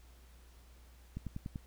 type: click train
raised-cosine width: 5 ms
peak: -27 dBFS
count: 5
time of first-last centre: 1.17-1.558 s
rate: 10.3 Hz
effects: added 60 Hz sine -56 dBFS peak until 1.66 s + pink hiss -65 dBFS RMS until 1.66 s